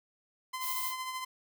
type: tone with tremolo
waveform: sawtooth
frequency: 1030 Hz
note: C6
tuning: 28 cents flat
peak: -30 dBFS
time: 0.53-1.25 s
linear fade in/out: 10 ms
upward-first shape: triangle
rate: 13 Hz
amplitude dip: 50%
type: noise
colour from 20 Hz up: violet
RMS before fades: -36 dBFS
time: 0.6-0.94 s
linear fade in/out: 50 ms
effects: none

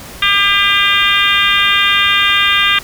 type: harmonic tone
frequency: 400.7 Hz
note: G4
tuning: 38 cents sharp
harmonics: 3 / 4 / 5 / 6 / 7 / 8 / 9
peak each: -17 / -17 / -17 / -17 / -17 / -17 / -17 dBFS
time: 0.22-2.79 s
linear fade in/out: 5 ms
effects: pink hiss -32 dBFS RMS until 2.83 s

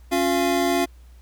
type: tone cluster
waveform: square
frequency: 276.5 / 355.9 / 688 Hz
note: C#4 / F4 / F5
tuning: -4 / +33 / -26 cents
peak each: -24 dBFS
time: 0.11-0.86 s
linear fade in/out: 20 ms
effects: added 60 Hz sine -44 dBFS peak until 1.21 s + pink hiss -60 dBFS RMS until 1.21 s

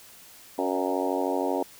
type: harmonic tone with a mistuned harmonic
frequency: 92.9 Hz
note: F#2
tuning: 7 cents sharp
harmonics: 3 / 4 / 5 / 6 / 7 / 8 / 9 / 10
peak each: -30 / -31 / -32 / -33 / -33 / -34 / -35 / -35 dBFS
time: 0.58-1.63 s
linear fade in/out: 5 ms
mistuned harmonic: 6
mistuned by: +23 cents
effects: white hiss -50 dBFS RMS until 1.79 s

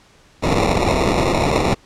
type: noise with sample-and-hold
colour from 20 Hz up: white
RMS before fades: -17 dBFS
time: 0.42-1.75 s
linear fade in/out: 20 ms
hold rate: 1575 Hz
effects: pink hiss -51 dBFS RMS until 1.85 s + low-pass 7000 Hz 12 dB/octave

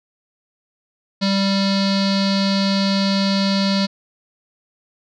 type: tone with low-pass filter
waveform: square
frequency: 196 Hz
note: G3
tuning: in tune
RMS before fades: -18 dBFS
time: 1.21-3.87 s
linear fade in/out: 20 ms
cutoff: 4400 Hz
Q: 7.3
effects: none

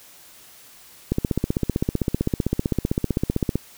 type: click train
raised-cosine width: 3 ms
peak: -7 dBFS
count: 39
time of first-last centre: 1.12-3.556 s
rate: 15.6 Hz
effects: white hiss -48 dBFS RMS until 3.77 s

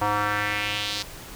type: tone with band-pass filter sweep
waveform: square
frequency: 104 Hz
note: G#2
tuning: 3 cents sharp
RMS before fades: -26 dBFS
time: 0.01-1.03 s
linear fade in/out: 10 ms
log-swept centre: 940 to 4600 Hz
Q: 2.3
effects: pink hiss -41 dBFS RMS until 1.35 s

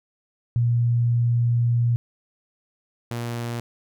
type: tone pair in turn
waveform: sine / sawtooth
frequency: 118.9 / 118.39 Hz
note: A#2 / A#2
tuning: +35 / +27 cents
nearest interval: unison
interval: 8 cents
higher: first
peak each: -17 / -23 dBFS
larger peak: first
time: 0.56-1.96 / 3.11-3.6 s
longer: first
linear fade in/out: 0 ms
effects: none

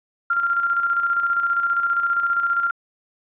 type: tone with tremolo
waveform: sine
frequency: 1387 Hz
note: F6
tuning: 12 cents flat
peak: -16 dBFS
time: 0.3-2.71 s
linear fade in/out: 5 ms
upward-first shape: square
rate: 15 Hz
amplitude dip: 45%
effects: resampled to 8000 Hz

